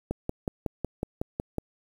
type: click train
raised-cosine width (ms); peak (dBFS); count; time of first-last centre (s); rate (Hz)
2; -15; 9; 0.11-1.583; 5.43
effects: 8-bit